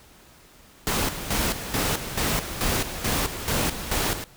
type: noise with tremolo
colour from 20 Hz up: pink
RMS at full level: -24 dBFS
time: 0.87-4.24 s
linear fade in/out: 0 ms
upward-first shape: square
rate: 2.3 Hz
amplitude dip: 65%
effects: pink hiss -52 dBFS RMS until 4.36 s